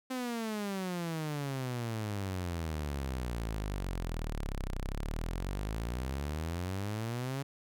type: exponential two-way sweep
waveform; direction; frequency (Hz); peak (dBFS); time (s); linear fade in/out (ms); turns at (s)
sawtooth; down then up; 261.4 to 30.87 to 140.7; -30; 0.1-7.43; 10; 4.74
effects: none